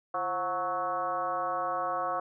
sine tone with frequency modulation, 916 Hz, A#5, 31 cents flat, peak -28 dBFS, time 0.14-2.2 s, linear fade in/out 5 ms, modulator 192 Hz, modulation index 2.1, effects none

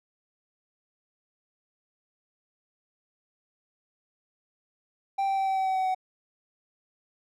triangle tone with pitch steps, 784 / 779 / 774.1 / 769.2 / 764.3 / 759.5 / 754.7 / 749.9 Hz, G5 / G5 / G5 / G5 / G5 / F#5 / F#5 / F#5, 0 / -11 / -22 / -33 / -44 / +45 / +34 / +23 cents, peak -22 dBFS, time 5.18-5.948 s, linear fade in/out 10 ms, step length 96 ms, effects none

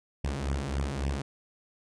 sawtooth beating tone pair, 67.2 / 70.8 Hz, C2 / C#2, +47 / +37 cents, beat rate 3.6 Hz, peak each -28 dBFS, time 0.24-1.22 s, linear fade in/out 5 ms, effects resampled to 22050 Hz

